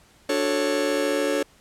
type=chord; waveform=45% pulse; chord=D major seventh; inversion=none; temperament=just; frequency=293.7 / 367.1 / 440.5 / 550.6 Hz; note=D4 / F#4 / A4 / C#5; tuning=0 / -14 / +2 / -12 cents; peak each=-27 / -30 / -27 / -25 dBFS; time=0.29-1.43 s; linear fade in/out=5 ms; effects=pink hiss -56 dBFS RMS until 1.6 s + low-pass 11000 Hz 12 dB/octave